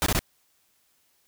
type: noise bursts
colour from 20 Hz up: pink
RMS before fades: -23 dBFS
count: 3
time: 0.02-0.191 s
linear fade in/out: 0 ms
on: 43 ms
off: 21 ms
effects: white hiss -67 dBFS RMS until 1.27 s